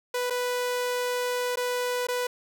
sawtooth tone with dropouts, 493.9 Hz, B4, in tune, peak -22 dBFS, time 0.14-2.27 s, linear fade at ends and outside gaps 5 ms, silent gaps 0.3-0.305 / 1.558-1.571 / 2.07-2.085 s, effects none

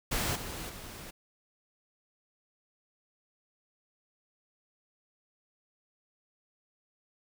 pink noise with level steps, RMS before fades -31 / -40 / -45 dBFS, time 0.11-1.11 s, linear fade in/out 10 ms, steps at 0.35 / 0.69 s, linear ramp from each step 10 ms, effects none

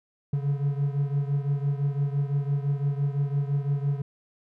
triangle beating tone pair, 140 / 145.9 Hz, C#3 / D3, +18 / -11 cents, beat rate 5.9 Hz, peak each -23 / -27 dBFS, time 0.33-4.02 s, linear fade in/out 5 ms, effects none

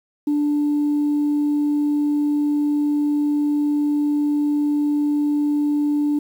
sine tone, 293.7 Hz, D4, in tune, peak -15 dBFS, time 0.27-6.19 s, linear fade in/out 5 ms, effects tanh soft clip ceiling -14 dBFS + 8-bit

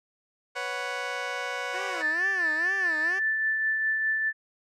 15% pulse chord, B suspended second, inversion none, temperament just, 493.9 / 555.6 / 740.8 Hz, B4 / C#5 / F#5, 0 / +4 / +2 cents, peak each -29 dBFS, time 0.55-2.03 s, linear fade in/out 20 ms
10% pulse tone with vibrato, 348.1 Hz, F4, 6 cents flat, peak -27 dBFS, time 1.73-3.2 s, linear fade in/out 20 ms, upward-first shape sine, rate 2.2 Hz, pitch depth 210 cents each way
sine tone with tremolo, 1760 Hz, A6, in tune, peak -22 dBFS, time 2-4.33 s, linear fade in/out 50 ms, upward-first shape triangle, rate 4.9 Hz, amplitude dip 35%
effects low-pass 6000 Hz 12 dB/octave

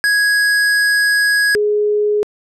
square / sine tone pair in turn, 1661.2 / 417.9 Hz, G#6 / G#4, 0 / +11 cents, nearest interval 2 octaves, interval 2389 cents, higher first, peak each -12 dBFS, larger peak neither, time 0.04-1.55 / 1.55-2.23 s, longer first, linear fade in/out 0 ms, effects low-pass 10000 Hz 12 dB/octave

